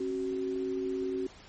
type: tone pair together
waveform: sine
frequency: 269.8 / 375.9 Hz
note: C#4 / F#4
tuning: -47 / +27 cents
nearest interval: tritone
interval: 574 cents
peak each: -35 / -31 dBFS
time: 0-1.27 s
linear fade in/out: 5 ms
effects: pink hiss -53 dBFS RMS until 1.48 s + MP3 32 kbps